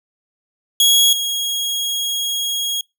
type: tone pair in turn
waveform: sawtooth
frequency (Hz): 3322 / 3295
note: G#7 / G#7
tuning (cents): 0 / -14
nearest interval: unison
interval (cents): 14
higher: first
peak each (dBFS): -7 / -16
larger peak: first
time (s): 0.8-1.13 / 1.13-2.81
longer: second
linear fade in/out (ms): 2
effects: noise-tail reverb RT60 0.2 s tail -26 dB re dry